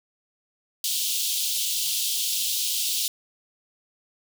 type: high-pass noise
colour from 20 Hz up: pink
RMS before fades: -26 dBFS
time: 0.84-3.08 s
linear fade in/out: 2 ms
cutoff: 3000 Hz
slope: 48 dB/octave
effects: none